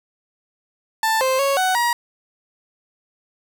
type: tone with pitch steps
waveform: 30% pulse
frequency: 886 / 523 / 553 / 746 / 953 Hz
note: A5 / C5 / C#5 / F#5 / A#5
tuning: +12 / -1 / -4 / +14 / +38 cents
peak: -14 dBFS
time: 1.03-1.93 s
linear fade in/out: 2 ms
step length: 180 ms
effects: none